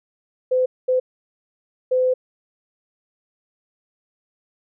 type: tone bursts at uneven times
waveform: sine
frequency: 510 Hz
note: C5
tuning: 44 cents flat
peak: -15 dBFS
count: 3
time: 0.51-0.66 / 0.88-1 / 1.91-2.14 s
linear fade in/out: 10 ms
effects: none